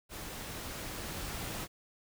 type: noise with level ramp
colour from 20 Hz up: pink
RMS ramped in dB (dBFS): -43 to -39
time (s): 0.09-1.68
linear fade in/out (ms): 50
effects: none